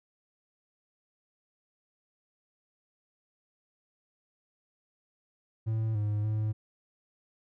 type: tone with pitch steps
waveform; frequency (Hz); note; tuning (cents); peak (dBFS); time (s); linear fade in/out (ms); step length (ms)
triangle; 110.9 / 104.8 / 107.8; A2 / G#2 / A2; +14 / +16 / -35; -25; 5.66-6.53; 20; 290
effects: none